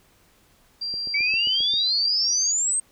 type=tone; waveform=sine; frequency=4735 Hz; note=D8; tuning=13 cents sharp; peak=-26 dBFS; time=0.81-2.52 s; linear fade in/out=10 ms
type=click train; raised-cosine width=2 ms; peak=-29 dBFS; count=7; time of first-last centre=0.94-1.739 s; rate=7.51 Hz
type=exponential sweep; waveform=sine; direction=up; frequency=2255 to 8500 Hz; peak=-20 dBFS; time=1.14-2.8 s; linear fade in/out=5 ms
effects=pink hiss -59 dBFS RMS until 2.91 s